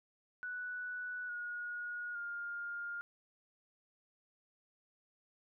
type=tone with pitch steps; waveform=sine; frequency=1480 / 1444.5 / 1409.9 Hz; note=F#6 / F#6 / F6; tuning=0 / -42 / +16 cents; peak=-39 dBFS; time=0.43-3.01 s; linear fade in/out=0 ms; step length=860 ms; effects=none